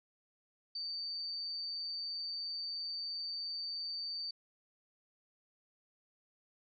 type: tone with amplitude modulation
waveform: sine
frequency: 4593 Hz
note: D8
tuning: 39 cents flat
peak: -36 dBFS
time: 0.75-4.31 s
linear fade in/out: 5 ms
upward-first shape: sine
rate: 163 Hz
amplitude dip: 35%
effects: none